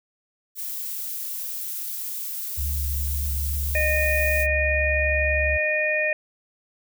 violet noise, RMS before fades -31 dBFS, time 0.55-4.47 s, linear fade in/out 50 ms
sine tone, 70.9 Hz, C#2, 40 cents sharp, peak -24 dBFS, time 2.57-5.58 s, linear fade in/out 20 ms
harmonic tone, 613 Hz, D#5, 26 cents flat, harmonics 1 / 3 / 4, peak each -25 / -25 / -24 dBFS, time 3.75-6.13 s, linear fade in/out 2 ms
effects none

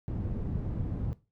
white low-pass noise, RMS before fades -33 dBFS, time 0.08-1.13 s, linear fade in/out 0 ms, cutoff 140 Hz, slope 12 dB/octave, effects noise-tail reverb RT60 0.3 s tail -18 dB re dry

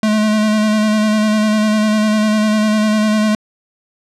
square tone with vibrato, 214.3 Hz, A3, 45 cents flat, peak -12 dBFS, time 0.03-3.35 s, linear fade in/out 2 ms, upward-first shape square, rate 10 Hz, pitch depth 20 cents each way, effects low-pass 8000 Hz 12 dB/octave

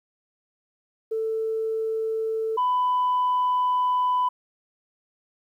sine tone pair in turn, 443.6 / 997.7 Hz, A4 / B5, +14 / +17 cents, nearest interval octave + major second, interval 1403 cents, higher second, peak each -23 / -18 dBFS, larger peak second, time 1.11-2.57 / 2.57-4.29 s, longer second, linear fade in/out 10 ms, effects tanh soft clip ceiling -17 dBFS + 10-bit

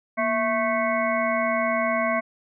harmonic tone with a mistuned harmonic, 220 Hz, A3, in tune, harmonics 1 / 3 / 5 / 7 / 9 / 10, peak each -29 / -24 / -27 / -33 / -31 / -30 dBFS, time 0.17-2.21 s, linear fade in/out 20 ms, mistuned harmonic 1, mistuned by +120 cents, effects none

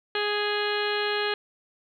harmonic tone, 415.3 Hz, G#4, in tune, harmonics 1 / 2 / 3 / 4 / 5 / 6 / 7 / 8 / 9 / 10, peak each -28 / -34 / -35 / -31 / -38 / -36 / -35 / -36 / -44 / -36 dBFS, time 0.15-1.34 s, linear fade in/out 2 ms, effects 10-bit

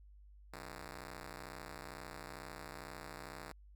5% pulse ring-modulated tone, 155.56 Hz, D#3, in tune, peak -33 dBFS, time 0.53-3.52 s, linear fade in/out 2 ms, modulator 31.1 Hz, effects added 50 Hz sine -56 dBFS peak until 3.75 s

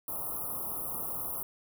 white band-stop noise, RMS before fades -36 dBFS, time 0.08-1.43 s, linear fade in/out 2 ms, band 1300 to 10000 Hz, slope 96 dB/octave, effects none

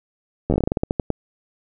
slowing click train, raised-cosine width 2 ms, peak -6 dBFS, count 15, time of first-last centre 0.5-1.103 s, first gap 11 ms, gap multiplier 1.19, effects none

